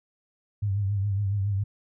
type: tone with vibrato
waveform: sine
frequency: 100 Hz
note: G2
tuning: 35 cents sharp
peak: -23 dBFS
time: 0.62-1.64 s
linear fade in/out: 10 ms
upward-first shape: triangle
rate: 7.2 Hz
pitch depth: 82 cents each way
effects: none